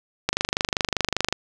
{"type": "click train", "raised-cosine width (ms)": 0.2, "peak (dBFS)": -3, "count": 27, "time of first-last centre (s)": [0.29, 1.326], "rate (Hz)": 25.1, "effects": []}